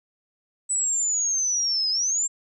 sine linear two-way sweep, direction down then up, 8000 to 4978 to 7510 Hz, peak -21 dBFS, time 0.69-2.28 s, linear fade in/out 20 ms, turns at 1.9 s, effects none

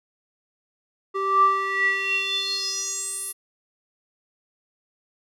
square tone with band-pass filter sweep, 389.6 Hz, G4, 11 cents flat, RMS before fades -24 dBFS, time 1.14-3.33 s, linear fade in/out 20 ms, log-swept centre 840 to 11000 Hz, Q 8.1, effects none

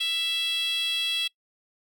10% pulse tone with high-pass filter, 663 Hz, E5, 10 cents sharp, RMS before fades -27 dBFS, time 0-1.28 s, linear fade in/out 10 ms, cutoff 3100 Hz, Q 10, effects noise-tail reverb RT60 0.1 s tail -23 dB re dry

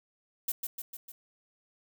violet noise with echo, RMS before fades -31 dBFS, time 0.48-0.52 s, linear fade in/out 5 ms, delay 150 ms, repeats 4, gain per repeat -4 dB, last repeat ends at 1.12 s, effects none

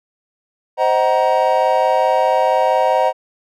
triangle chord, C half-diminished seventh, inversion none, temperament just, 523.3 / 627.9 / 753.5 / 941.9 Hz, C5 / Eb5 / Gb5 / Bb5, 0 / +16 / +31 / +18 cents, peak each -16 dBFS, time 0.77-3.13 s, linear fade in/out 50 ms, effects none

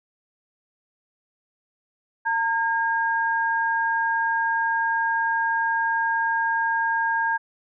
sine tone pair together, 911.5 / 1619 Hz, A#5 / G#6, -39 / -45 cents, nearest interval minor seventh, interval 994 cents, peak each -23 dBFS, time 2.25-7.38 s, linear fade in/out 20 ms, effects none

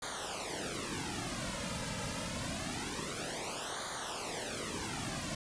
pink noise with flanger, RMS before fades -39 dBFS, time 0.02-5.35 s, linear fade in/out 5 ms, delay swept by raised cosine 0.37 to 2.77 ms, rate 0.26 Hz, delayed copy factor -0.9, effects resampled to 22050 Hz

